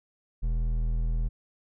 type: tone with hard clipping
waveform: sine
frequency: 40.54 Hz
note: E1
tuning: 28 cents flat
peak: -26 dBFS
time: 0.42-1.29 s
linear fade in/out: 20 ms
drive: 8 dB
effects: none